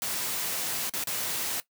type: noise with dropouts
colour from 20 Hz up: white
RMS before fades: -31 dBFS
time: 0.02-1.6 s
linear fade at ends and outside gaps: 0 ms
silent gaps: 0.895-0.937 / 1.038-1.072 s
effects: noise-tail reverb RT60 0.1 s tail -17 dB re dry + high-pass 100 Hz 12 dB/octave